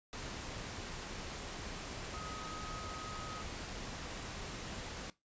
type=tone in noise; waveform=sine; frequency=1261 Hz; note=D#6; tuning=23 cents sharp; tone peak=-46 dBFS; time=2.14-3.42 s; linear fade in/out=0 ms; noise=pink; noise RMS=-44 dBFS; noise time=0.13-5.1 s; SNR=-5 dB; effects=noise-tail reverb RT60 0.2 s tail -19 dB re dry + resampled to 16000 Hz